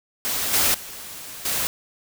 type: noise with level steps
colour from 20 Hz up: white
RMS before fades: -25 / -19 / -37 / -24 dBFS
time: 0.25-1.67 s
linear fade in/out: 0 ms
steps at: 0.53 / 0.74 / 1.45 s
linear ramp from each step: 5 ms
effects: none